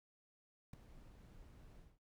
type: noise with ADSR envelope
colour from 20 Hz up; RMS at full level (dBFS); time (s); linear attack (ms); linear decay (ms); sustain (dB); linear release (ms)
brown; -44; 0.73-1.99; 4; 6; -15; 210
effects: none